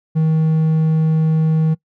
triangle tone with hard clipping, 158.6 Hz, D#3, 33 cents sharp, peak -13 dBFS, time 0.15-1.75 s, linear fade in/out 20 ms, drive 6 dB, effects noise-tail reverb RT60 0.1 s tail -23 dB re dry

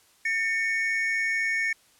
triangle tone pair together, 1806 / 2224 Hz, A6 / C#7, +45 / +5 cents, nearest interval major third, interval 360 cents, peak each -25 dBFS, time 0.25-1.73 s, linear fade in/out 5 ms, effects white hiss -60 dBFS RMS until 1.99 s + low-pass 11000 Hz 12 dB/octave

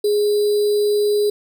sine tone with sample-and-hold, 415.3 Hz, G#4, in tune, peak -14 dBFS, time 0.04-1.3 s, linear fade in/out 5 ms, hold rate 4410 Hz, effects none

